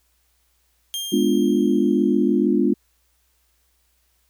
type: tone with exponential decay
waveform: sawtooth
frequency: 3202 Hz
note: G7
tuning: 36 cents sharp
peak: -21 dBFS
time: 0.94-2.46 s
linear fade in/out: 0 ms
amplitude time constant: 330 ms
type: chord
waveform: sine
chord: G# diminished seventh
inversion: none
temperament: equal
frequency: 207.7 / 246.9 / 293.7 / 349.2 Hz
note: G#3 / B3 / D4 / F4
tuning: 0 / 0 / 0 / 0 cents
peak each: -21 dBFS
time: 1.12-2.74 s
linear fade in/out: 10 ms
effects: added 60 Hz sine -66 dBFS peak until 4.29 s + white hiss -66 dBFS RMS until 4.29 s